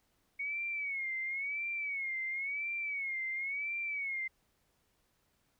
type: tone with vibrato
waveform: sine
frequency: 2218 Hz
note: C#7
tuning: in tune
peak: -34 dBFS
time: 0.39-4.28 s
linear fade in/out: 10 ms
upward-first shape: sine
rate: 0.96 Hz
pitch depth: 110 cents each way
effects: pink hiss -75 dBFS RMS until 5.59 s